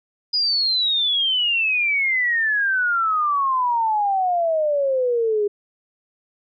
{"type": "exponential sweep", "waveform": "sine", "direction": "down", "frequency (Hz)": [4978, 405.1], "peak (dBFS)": -17, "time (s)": [0.33, 5.48], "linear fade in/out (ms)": 10, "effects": []}